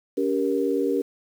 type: chord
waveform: sine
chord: G diminished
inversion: second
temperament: just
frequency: 282.2 / 392 / 470.4 Hz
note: Db4 / G4 / Bb4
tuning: +31 / 0 / +16 cents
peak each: -25 dBFS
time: 0.17-1.02 s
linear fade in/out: 10 ms
effects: 8-bit